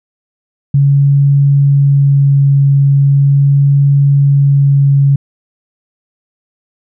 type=tone with vibrato; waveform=sine; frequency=140 Hz; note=C#3; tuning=18 cents sharp; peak=-5 dBFS; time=0.74-5.16 s; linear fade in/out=5 ms; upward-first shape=sine; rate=0.39 Hz; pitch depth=8 cents each way; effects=none